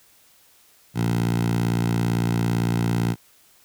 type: tone with high-pass filter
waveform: 10% pulse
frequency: 57.8 Hz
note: A#1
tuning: 14 cents flat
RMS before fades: -22 dBFS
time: 0.94-3.16 s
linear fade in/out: 50 ms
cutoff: 130 Hz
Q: 3.3
effects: white hiss -56 dBFS RMS until 3.64 s